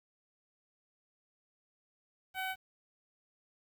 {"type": "tone with notch filter", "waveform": "15% pulse", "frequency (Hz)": 756, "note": "F#5", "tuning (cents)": 37, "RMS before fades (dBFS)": -37, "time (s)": [2.34, 2.56], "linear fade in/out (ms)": 50, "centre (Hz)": 6400, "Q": 0.66, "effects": ["10-bit"]}